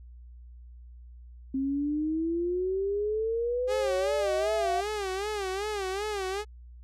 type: exponential sweep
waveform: sine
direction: up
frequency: 264.5 to 715 Hz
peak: -26 dBFS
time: 1.54-4.81 s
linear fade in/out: 5 ms
type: tone with vibrato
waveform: sawtooth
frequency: 399.8 Hz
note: G4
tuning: 34 cents sharp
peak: -26 dBFS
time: 3.67-6.45 s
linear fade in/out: 50 ms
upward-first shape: sine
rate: 2.6 Hz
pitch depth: 120 cents each way
effects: added 60 Hz sine -45 dBFS peak until 6.83 s + low-pass 9000 Hz 12 dB/octave